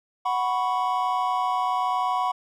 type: chord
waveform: triangle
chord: F# suspended fourth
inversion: none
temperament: equal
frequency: 740 / 987.8 / 1108.7 Hz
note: F#5 / B5 / C#6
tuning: 0 / 0 / 0 cents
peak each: -24 / -24 / -26 dBFS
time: 0.25-2.32 s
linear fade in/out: 10 ms
effects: none